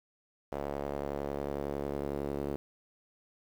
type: tone with band-pass filter sweep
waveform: sawtooth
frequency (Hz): 71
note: C#2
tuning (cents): +42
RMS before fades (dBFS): -36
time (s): 0.52-2.56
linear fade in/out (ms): 0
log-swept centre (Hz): 600 to 400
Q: 1.7
effects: 9-bit